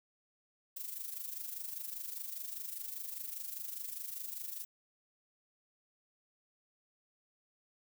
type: noise with amplitude modulation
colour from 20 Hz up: violet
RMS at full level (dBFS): -40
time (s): 0.76-4.65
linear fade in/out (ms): 10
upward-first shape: sine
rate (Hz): 25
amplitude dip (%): 65
effects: none